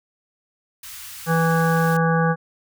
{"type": "band-stop noise", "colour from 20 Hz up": "white", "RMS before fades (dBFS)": -37, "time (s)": [0.83, 1.97], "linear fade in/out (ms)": 5, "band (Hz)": [110, 1100], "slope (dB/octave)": 24}
{"type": "harmonic tone", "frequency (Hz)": 164.5, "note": "E3", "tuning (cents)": -3, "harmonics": [1, 3, 5, 7, 9, 10], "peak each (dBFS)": [-18, -23, -25, -26, -28, -28], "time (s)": [1.26, 2.36], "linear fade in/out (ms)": 50}
{"effects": []}